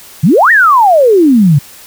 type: exponential two-way sweep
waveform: sine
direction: up then down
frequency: 134.1 to 1917 to 134.1 Hz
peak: -3 dBFS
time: 0.23-1.59 s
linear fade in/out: 10 ms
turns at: 0.51 s
effects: white hiss -35 dBFS RMS until 1.86 s